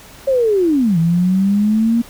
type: linear two-way sweep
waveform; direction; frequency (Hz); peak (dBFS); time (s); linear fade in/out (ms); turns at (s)
sine; down then up; 554.4 to 161.9 to 236.3; -11; 0.27-2.02; 10; 0.98
effects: pink hiss -40 dBFS RMS until 2.09 s